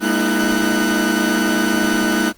40% pulse tone cluster, 205.3 / 235.1 / 306.1 / 334.2 / 1498 Hz, G#3 / A#3 / D#4 / E4 / F#6, -20 / +15 / -28 / +24 / +21 cents, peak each -21 dBFS, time 0-2.33 s, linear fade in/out 50 ms, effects pink hiss -51 dBFS RMS until 2.37 s + Opus 24 kbps

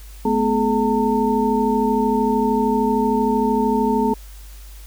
sine tone cluster, 216.6 / 249.7 / 425.6 / 900 Hz, A3 / B3 / G#4 / A5, -27 / +19 / +42 / +39 cents, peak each -21 dBFS, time 0.25-4.14 s, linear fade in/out 5 ms, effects added 50 Hz sine -36 dBFS peak until 4.86 s + white hiss -47 dBFS RMS until 4.86 s

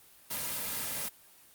white noise with comb filter, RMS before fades -35 dBFS, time 0.3-1.09 s, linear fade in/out 10 ms, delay 2.7 ms, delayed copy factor -0.5, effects white hiss -58 dBFS RMS until 1.54 s + Opus 32 kbps

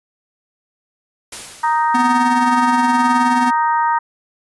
white noise with exponential decay, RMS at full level -28 dBFS, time 1.32-2.38 s, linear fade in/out 5 ms, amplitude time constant 230 ms
harmonic tone, 311.1 Hz, D#4, in tune, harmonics 3 / 4 / 5 / 6, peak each -14 / -21 / -26 / -27 dBFS, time 1.63-3.99 s, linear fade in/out 10 ms
square tone with tremolo, 248.5 Hz, B3, 11 cents sharp, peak -15 dBFS, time 1.94-3.51 s, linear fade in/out 10 ms, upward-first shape triangle, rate 19 Hz, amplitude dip 60%
effects resampled to 24000 Hz

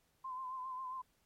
sine tone with vibrato, 1032 Hz, C6, 24 cents flat, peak -40 dBFS, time 0.24-1.02 s, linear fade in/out 10 ms, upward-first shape sine, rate 7.4 Hz, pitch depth 44 cents each way, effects pink hiss -75 dBFS RMS until 1.25 s + MP3 64 kbps

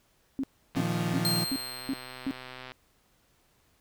sine tone bursts, 269.5 Hz, C#4, 49 cents flat, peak -27 dBFS, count 6, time 0.39-2.31 s, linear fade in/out 0 ms, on 45 ms, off 330 ms
35% pulse chord, Bb suspended fourth, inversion none, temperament equal, 116.54 / 155.56 / 174.61 Hz, Bb2 / Eb3 / F3, 0 / 0 / 0 cents, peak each -32 / -32 / -28 dBFS, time 0.75-1.45 s, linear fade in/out 20 ms
click train, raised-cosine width 0.3 ms, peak -26 dBFS, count 253, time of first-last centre 0.75-2.719 s, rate 128 Hz
sawtooth tone with exponential decay, 4186 Hz, C8, in tune, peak -22 dBFS, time 1.25-2.63 s, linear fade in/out 0 ms, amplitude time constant 300 ms
effects pink hiss -67 dBFS RMS until 3.8 s

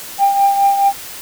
sine tone with tremolo, 795 Hz, G5, 24 cents sharp, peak -6 dBFS, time 0.18-0.93 s, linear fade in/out 50 ms, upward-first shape triangle, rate 4.7 Hz, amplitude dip 65%, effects tanh soft clip ceiling -4 dBFS + white hiss -31 dBFS RMS until 1.21 s

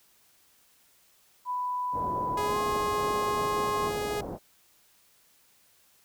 sine tone with pitch glide, 993 to 1064.3 Hz, B5 to C6, +9 to +29 cents, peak -28 dBFS, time 1.45-3.91 s, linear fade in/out 50 ms, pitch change +120 cents, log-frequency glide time 2.45-2.59 s
white low-pass noise, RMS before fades -37 dBFS, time 1.92-4.39 s, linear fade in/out 50 ms, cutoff 720 Hz, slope 24 dB/octave
sawtooth tone, 415.7 Hz, G#4, 2 cents sharp, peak -26 dBFS, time 2.37-4.21 s, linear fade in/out 5 ms
effects white hiss -63 dBFS RMS until 6.04 s

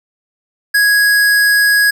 square tone, 1661.2 Hz, G#6, in tune, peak -9 dBFS, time 0.74-1.91 s, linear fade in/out 10 ms, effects none

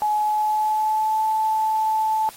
sine tone with pitch glide, 846 to 872.8 Hz, G#5 to A5, +32 to -14 cents, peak -18 dBFS, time 0.02-2.29 s, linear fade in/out 0 ms, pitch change +54 cents, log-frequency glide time 0.16-1.23 s, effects white hiss -44 dBFS RMS until 2.36 s + AAC 48 kbps

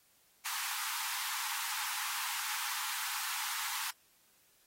pink high-pass noise, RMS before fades -38 dBFS, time 0.45-3.91 s, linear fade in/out 10 ms, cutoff 830 Hz, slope 96 dB/octave, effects white hiss -68 dBFS RMS until 4.66 s + AAC 48 kbps

